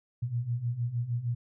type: beating tone pair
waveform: sine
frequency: 115.9 / 122.4 Hz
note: A#2 / B2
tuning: -10 / -15 cents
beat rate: 6.5 Hz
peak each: -34 / -30 dBFS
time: 0.22-1.35 s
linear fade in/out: 10 ms
effects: none